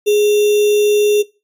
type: tone with sample-and-hold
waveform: sine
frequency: 416.7 Hz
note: G#4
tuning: 6 cents sharp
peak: -9 dBFS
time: 0.06-1.23 s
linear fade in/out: 20 ms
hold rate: 3150 Hz
effects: noise-tail reverb RT60 0.3 s tail -22 dB re dry + AAC 64 kbps